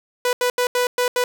sawtooth tone bursts at uneven times, 493.9 Hz, B4, in tune, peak -13 dBFS, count 6, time 0.25-0.33 / 0.41-0.5 / 0.58-0.67 / 0.75-0.87 / 0.98-1.08 / 1.16-1.24 s, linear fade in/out 2 ms, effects none

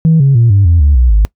sine tone with pitch steps, 161.5 / 137.38 / 116.87 / 99.41 / 84.57 / 71.94 / 61.2 / 52.06 Hz, E3 / C#3 / A#2 / G2 / E2 / D2 / B1 / G#1, -35 / -15 / +5 / +25 / +45 / -35 / -15 / +5 cents, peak -3 dBFS, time 0.05-1.25 s, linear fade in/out 0 ms, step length 150 ms, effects noise-tail reverb RT60 0.1 s tail -24 dB re dry + tanh soft clip ceiling -1 dBFS

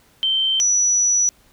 sine tone pair in turn, 3115 / 5901 Hz, G7 / F#8, -12 / -6 cents, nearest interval major seventh, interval 1106 cents, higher second, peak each -16 / -14 dBFS, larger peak second, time 0.23-0.6 / 0.6-1.29 s, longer second, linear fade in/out 0 ms, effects pink hiss -55 dBFS RMS until 1.52 s

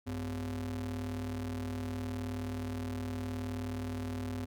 square ring-modulated tone, 77.7 Hz, D#2, 2 cents flat, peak -33 dBFS, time 0.06-4.46 s, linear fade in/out 20 ms, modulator 175 Hz, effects none

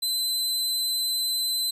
sawtooth tone, 4045 Hz, B7, 41 cents sharp, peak -21 dBFS, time 0.02-1.71 s, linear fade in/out 10 ms, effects resampled to 32000 Hz

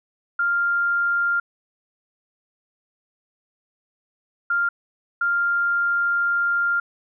sine tone bursts at uneven times, 1396.9 Hz, F6, in tune, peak -18 dBFS, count 3, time 0.39-1.4 / 4.5-4.69 / 5.21-6.8 s, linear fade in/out 5 ms, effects none

